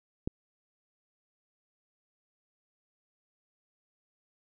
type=click; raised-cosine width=3 ms; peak=-18 dBFS; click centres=0.275 s; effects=none